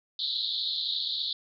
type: band-pass noise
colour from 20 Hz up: white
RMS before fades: -31 dBFS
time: 0.19-1.33 s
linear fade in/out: 2 ms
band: 3500 to 4300 Hz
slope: 96 dB/octave
effects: none